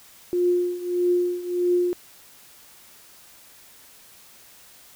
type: tone with tremolo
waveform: sine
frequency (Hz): 354.9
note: F4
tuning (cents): +28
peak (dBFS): -16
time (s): 0.33-1.93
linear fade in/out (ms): 0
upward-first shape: triangle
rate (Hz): 1.6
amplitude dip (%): 85
effects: white hiss -50 dBFS RMS until 4.95 s